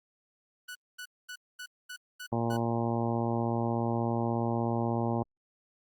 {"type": "tone bursts", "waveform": "sawtooth", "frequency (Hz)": 1480, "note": "F#6", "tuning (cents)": 0, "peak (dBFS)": -36, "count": 7, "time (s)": [0.68, 2.571], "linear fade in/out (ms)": 10, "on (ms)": 73, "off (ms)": 230}
{"type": "harmonic tone", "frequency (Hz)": 116.54, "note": "A#2", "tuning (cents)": 0, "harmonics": [1, 2, 3, 4, 5, 6, 7, 8, 9], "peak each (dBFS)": [-32, -32, -35, -39, -38, -40, -37, -41, -45], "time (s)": [2.32, 5.23], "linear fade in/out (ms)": 5}
{"effects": ["Opus 24 kbps"]}